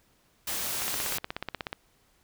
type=noise; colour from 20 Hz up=white; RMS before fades=-32 dBFS; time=0.47-1.18 s; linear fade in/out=5 ms
type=click train; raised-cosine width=0.3 ms; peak=-16 dBFS; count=16; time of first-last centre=0.82-1.729 s; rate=16.5 Hz
effects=pink hiss -66 dBFS RMS until 2.23 s